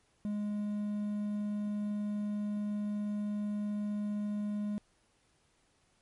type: tone with quantisation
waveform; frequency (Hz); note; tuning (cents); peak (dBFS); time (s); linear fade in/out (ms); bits
triangle; 207.7; G#3; 0; -30; 0.25-4.78; 0; 10
effects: pink hiss -71 dBFS RMS until 6.01 s + MP3 48 kbps